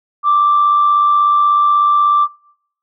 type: tone with amplitude modulation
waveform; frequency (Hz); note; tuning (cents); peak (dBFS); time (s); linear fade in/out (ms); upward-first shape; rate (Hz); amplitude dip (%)
sine; 1174.7; D6; 0; -6; 0.23-2.28; 50; sine; 96.4; 40
effects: noise-tail reverb RT60 0.7 s tail -23 dB re dry + tanh soft clip ceiling -4 dBFS